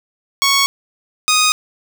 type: tone pair in turn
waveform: 10% pulse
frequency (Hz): 1108.7 / 1244.5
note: C#6 / D#6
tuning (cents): 0 / 0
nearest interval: major second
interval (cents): 200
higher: second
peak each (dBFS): -3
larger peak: neither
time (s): 0.42-0.66 / 1.28-1.52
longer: neither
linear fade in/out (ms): 0
effects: none